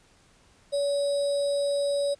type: tone with sample-and-hold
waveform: sine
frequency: 568 Hz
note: C#5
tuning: 42 cents sharp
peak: -23 dBFS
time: 0.72-2.15 s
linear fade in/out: 20 ms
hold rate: 4410 Hz
effects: pink hiss -60 dBFS RMS until 2.19 s + resampled to 22050 Hz